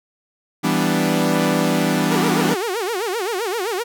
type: chord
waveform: sawtooth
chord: E minor seventh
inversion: none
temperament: equal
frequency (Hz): 164.81 / 196 / 246.9 / 293.7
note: E3 / G3 / B3 / D4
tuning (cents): 0 / 0 / 0 / 0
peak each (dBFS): -18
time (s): 0.63-2.55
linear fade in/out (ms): 20
type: tone with vibrato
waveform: sawtooth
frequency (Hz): 413.7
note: G#4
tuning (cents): -7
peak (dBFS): -17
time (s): 2.1-3.84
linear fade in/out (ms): 20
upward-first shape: sine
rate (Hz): 7.7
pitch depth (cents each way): 250
effects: none